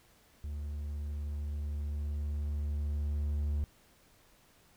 triangle tone with level ramp, 73.42 Hz, D2, in tune, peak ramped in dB -34 to -27 dBFS, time 0.44-3.64 s, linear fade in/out 0 ms, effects pink hiss -64 dBFS RMS until 4.76 s

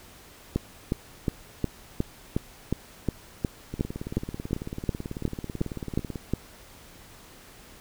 two click trains, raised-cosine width 3 ms, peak -11 / -20 dBFS, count 17 / 45, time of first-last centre 0.56-6.336 / 3.74-6.158 s, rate 2.77 / 18.2 Hz, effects pink hiss -50 dBFS RMS until 7.8 s

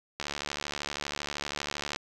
click train, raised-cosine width 0.2 ms, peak -15 dBFS, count 129, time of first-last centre 0.2-1.961 s, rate 72.7 Hz, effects none

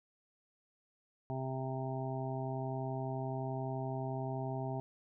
harmonic tone, 131.6 Hz, C3, 10 cents sharp, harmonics 1 / 2 / 3 / 5 / 6 / 7, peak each -38 / -44 / -44 / -43 / -45 / -48 dBFS, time 1.3-4.8 s, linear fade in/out 0 ms, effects none

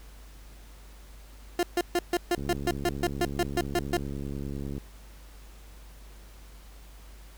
30% pulse tone bursts, 350.4 Hz, F4, 6 cents sharp, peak -20 dBFS, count 14, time 1.59-3.97 s, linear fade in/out 2 ms, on 40 ms, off 140 ms
click train, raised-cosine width 3 ms, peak -23 dBFS, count 169, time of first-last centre 2.38-4.78 s, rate 70 Hz
effects added 50 Hz sine -46 dBFS peak until 7.37 s + pink hiss -55 dBFS RMS until 7.37 s

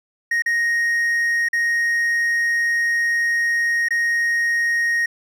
triangle tone with dropouts, 1869 Hz, A#6, 4 cents sharp, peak -15 dBFS, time 0.31-5.06 s, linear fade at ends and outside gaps 5 ms, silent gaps 0.422-0.46 / 1.487-1.53 / 3.886-3.906 s, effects none

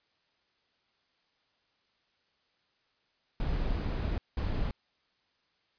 brown noise bursts at uneven times, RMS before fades -31 dBFS, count 2, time 3.4-4.18 / 4.37-4.71 s, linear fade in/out 2 ms, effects white hiss -73 dBFS RMS until 5.78 s + resampled to 11025 Hz

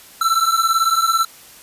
square beating tone pair, 1328 / 1346 Hz, E6 / E6, +12 / +36 cents, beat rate 18 Hz, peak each -18 dBFS, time 0.21-1.25 s, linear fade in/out 5 ms, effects white hiss -43 dBFS RMS until 1.62 s + resampled to 32000 Hz

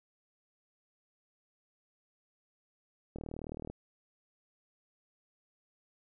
click train, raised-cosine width 2 ms, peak -28 dBFS, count 22, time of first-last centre 3.16-3.7 s, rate 38.9 Hz, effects none

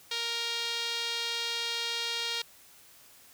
sawtooth tone with band-pass filter, 466.6 Hz, A#4, 2 cents sharp, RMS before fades -33 dBFS, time 0.11-2.42 s, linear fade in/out 5 ms, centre 3800 Hz, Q 2.4, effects white hiss -56 dBFS RMS until 3.33 s

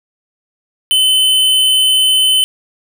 square tone, 3043 Hz, F#7, 48 cents sharp, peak -9 dBFS, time 0.91-2.44 s, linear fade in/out 0 ms, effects none

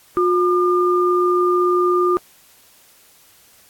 sine tone pair together, 358.2 / 1205 Hz, F4 / D6, +44 / +44 cents, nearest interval octave + major sixth, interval 2100 cents, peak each -15 / -18 dBFS, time 0.17-2.17 s, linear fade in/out 0 ms, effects white hiss -51 dBFS RMS until 3.69 s + AAC 64 kbps

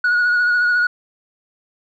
sine tone with vibrato, 1455 Hz, F#6, 29 cents flat, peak -11 dBFS, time 0.04-0.87 s, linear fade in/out 5 ms, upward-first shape sine, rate 14 Hz, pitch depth 25 cents each way, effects tanh soft clip ceiling -12 dBFS

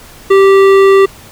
triangle tone with hard clipping, 390.2 Hz, G4, 8 cents flat, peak -5 dBFS, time 0.3-1.06 s, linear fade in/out 10 ms, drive 17 dB, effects pink hiss -36 dBFS RMS until 1.31 s

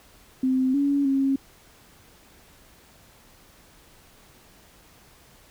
sine tone with pitch steps, 259.7 / 282.3 / 271.4 Hz, C4 / C#4 / C#4, -13 / +32 / -36 cents, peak -19 dBFS, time 0.43-1.36 s, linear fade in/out 5 ms, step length 310 ms, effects pink hiss -54 dBFS RMS until 5.5 s

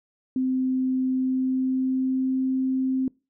sine tone with pitch glide, 259 to 261.6 Hz, C4 to C4, -17 to 0 cents, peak -21 dBFS, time 0.36-3.08 s, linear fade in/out 2 ms, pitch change +17 cents, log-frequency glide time 1.11-2.46 s, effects noise-tail reverb RT60 0.3 s tail -25 dB re dry

